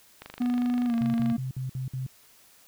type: click train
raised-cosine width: 0.3 ms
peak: -24 dBFS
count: 28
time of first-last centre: 0.22-1.3 s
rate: 25 Hz
type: tone with pitch glide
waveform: triangle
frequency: 245.1 to 231.6 Hz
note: B3 to A#3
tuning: -13 to -11 cents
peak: -21 dBFS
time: 0.4-1.37 s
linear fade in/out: 10 ms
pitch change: -98 cents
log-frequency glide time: 0.86-0.94 s
type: tone bursts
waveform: sine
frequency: 130 Hz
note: C3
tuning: 11 cents flat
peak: -29 dBFS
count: 6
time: 1.01-2.065 s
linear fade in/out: 2 ms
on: 130 ms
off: 55 ms
effects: white hiss -57 dBFS RMS until 2.67 s